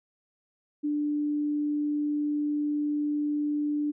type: tone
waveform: sine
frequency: 295.4 Hz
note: D4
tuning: 10 cents sharp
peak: -25 dBFS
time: 0.83-3.92 s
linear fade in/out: 20 ms
effects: none